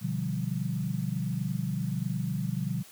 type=chord; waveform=sine; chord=G dominant seventh; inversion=first; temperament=equal; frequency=123.47 / 146.83 / 174.61 / 196 Hz; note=B2 / D3 / F3 / G3; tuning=0 / 0 / 0 / 0 cents; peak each=-33 / -33 / -33 / -35 dBFS; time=0.01-2.83 s; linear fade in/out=20 ms; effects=white hiss -52 dBFS RMS until 2.91 s + high-pass 80 Hz 12 dB/octave